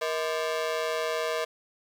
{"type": "ring-modulated tone", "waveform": "sawtooth", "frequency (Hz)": 555, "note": "C#5", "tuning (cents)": 2, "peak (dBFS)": -20, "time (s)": [0.01, 1.45], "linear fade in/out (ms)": 10, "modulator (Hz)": 81.2, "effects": ["low-pass 6000 Hz 12 dB/octave", "8-bit"]}